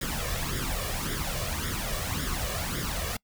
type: noise with flanger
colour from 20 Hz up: pink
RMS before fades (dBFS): -31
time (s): 0.01-3.17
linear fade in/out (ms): 5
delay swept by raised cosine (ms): 0.57 to 1.77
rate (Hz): 1.8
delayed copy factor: +0.7
effects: noise-tail reverb RT60 0.1 s tail -26 dB re dry